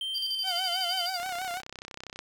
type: tone with pitch glide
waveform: triangle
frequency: 3136 to 3061 Hz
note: G7 to G7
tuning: 0 to -42 cents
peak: -29 dBFS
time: 0.01-1.06 s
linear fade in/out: 2 ms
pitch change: -42 cents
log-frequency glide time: 0.2-0.61 s
type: tone with tremolo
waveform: triangle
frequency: 4740 Hz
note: D8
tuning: 15 cents sharp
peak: -29 dBFS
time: 0.14-1.18 s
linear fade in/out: 20 ms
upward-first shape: square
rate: 12 Hz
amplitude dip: 75%
type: tone with vibrato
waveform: sawtooth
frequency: 726 Hz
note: F#5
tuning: 33 cents flat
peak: -28 dBFS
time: 0.43-1.62 s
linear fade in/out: 50 ms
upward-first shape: sine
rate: 6.2 Hz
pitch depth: 87 cents each way
type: click train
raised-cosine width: 0.2 ms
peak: -23 dBFS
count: 33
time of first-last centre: 1.2-2.191 s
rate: 32.3 Hz
effects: 10-bit